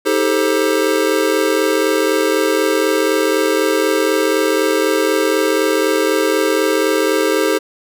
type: chord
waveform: square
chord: A half-diminished seventh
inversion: second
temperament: just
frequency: 316.8 / 396 / 440 / 528 Hz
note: Eb4 / G4 / A4 / C5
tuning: +31 / +18 / 0 / +16 cents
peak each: -20 / -19 / -19 / -21 dBFS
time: 0.05-7.59 s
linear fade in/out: 20 ms
effects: none